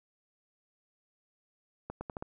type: accelerating click train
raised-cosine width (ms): 1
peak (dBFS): -24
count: 5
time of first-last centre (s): 1.9-2.225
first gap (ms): 110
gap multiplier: 0.8
effects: none